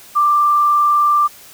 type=tone with vibrato; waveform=sine; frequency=1180 Hz; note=D6; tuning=8 cents sharp; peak=-10 dBFS; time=0.15-1.28 s; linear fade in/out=20 ms; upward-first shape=triangle; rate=20 Hz; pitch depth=24 cents each way; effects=white hiss -41 dBFS RMS until 1.53 s